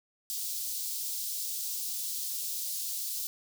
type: high-pass noise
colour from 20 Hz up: white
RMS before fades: -35 dBFS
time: 0.3-3.27 s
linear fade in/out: 0 ms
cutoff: 4000 Hz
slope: 24 dB/octave
effects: none